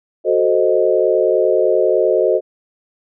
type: chord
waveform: sine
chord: F# diminished seventh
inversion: none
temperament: equal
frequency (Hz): 370 / 440 / 523.3 / 622.3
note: F#4 / A4 / C5 / Eb5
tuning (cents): 0 / 0 / 0 / 0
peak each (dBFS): -17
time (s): 0.24-2.41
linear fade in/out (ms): 50
effects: none